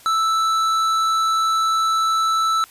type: tone with tanh clipping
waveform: triangle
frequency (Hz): 1318.5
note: E6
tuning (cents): 0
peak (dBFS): -18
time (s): 0.06-2.64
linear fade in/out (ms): 0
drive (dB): 16
effects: white hiss -47 dBFS RMS until 2.7 s + resampled to 32000 Hz